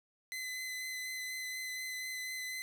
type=tone with vibrato; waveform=sawtooth; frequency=2029 Hz; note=B6; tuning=46 cents sharp; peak=-35 dBFS; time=0.32-2.62 s; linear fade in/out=0 ms; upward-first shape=sine; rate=4.1 Hz; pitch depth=13 cents each way; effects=none